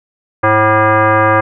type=tone with frequency modulation; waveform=sine; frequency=329.6 Hz; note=E4; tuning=in tune; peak=-7 dBFS; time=0.43-1.41 s; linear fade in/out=10 ms; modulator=434 Hz; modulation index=3.1; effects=none